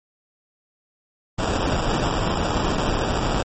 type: noise with sample-and-hold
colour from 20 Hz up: pink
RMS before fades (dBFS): -22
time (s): 1.38-3.43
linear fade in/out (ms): 10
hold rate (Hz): 2100
effects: MP3 32 kbps